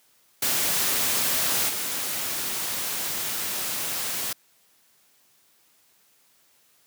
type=noise with level steps; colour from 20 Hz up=white; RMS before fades=-24 / -29 dBFS; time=0.42-4.33 s; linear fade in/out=5 ms; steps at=1.68 s; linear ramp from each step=20 ms; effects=white hiss -62 dBFS RMS until 6.86 s + high-pass 100 Hz 12 dB/octave